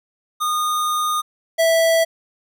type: tone pair in turn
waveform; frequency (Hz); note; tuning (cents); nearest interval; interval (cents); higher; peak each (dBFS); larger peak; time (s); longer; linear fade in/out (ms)
square; 1227 / 657.2; D#6 / E5; -25 / -5; major seventh; 1080; first; -19 / -14; second; 0.4-1.22 / 1.58-2.05; first; 20
effects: none